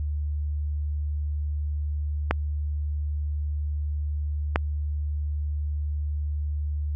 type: clicks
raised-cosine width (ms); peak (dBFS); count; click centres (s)
0.5; -6; 2; 2.31 / 4.559
effects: added 74 Hz sine -25 dBFS peak until 6.95 s